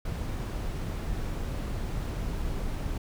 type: noise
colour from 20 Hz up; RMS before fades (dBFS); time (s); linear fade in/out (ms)
brown; -32; 0.05-2.98; 5
effects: none